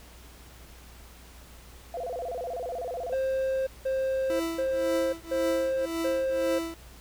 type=tone with vibrato; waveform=sine; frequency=587.3 Hz; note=D5; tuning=in tune; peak=-31 dBFS; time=1.94-3.14 s; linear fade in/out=2 ms; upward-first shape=square; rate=16 Hz; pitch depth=270 cents each way
type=tone bursts; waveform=triangle; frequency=529 Hz; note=C5; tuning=19 cents sharp; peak=-23 dBFS; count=5; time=3.12-6.59 s; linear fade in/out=10 ms; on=550 ms; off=180 ms
type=tone with tremolo; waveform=40% pulse; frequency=330.6 Hz; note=E4; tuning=5 cents sharp; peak=-26 dBFS; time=4.3-6.74 s; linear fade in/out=0 ms; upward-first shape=triangle; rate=1.9 Hz; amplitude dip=100%
effects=added 60 Hz sine -49 dBFS peak until 7 s + pink hiss -52 dBFS RMS until 7 s